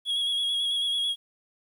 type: tone with vibrato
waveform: triangle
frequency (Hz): 3322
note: G#7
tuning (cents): 0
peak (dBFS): -23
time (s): 0.05-1.16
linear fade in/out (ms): 50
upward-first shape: square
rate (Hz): 9.1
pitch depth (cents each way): 22
effects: 10-bit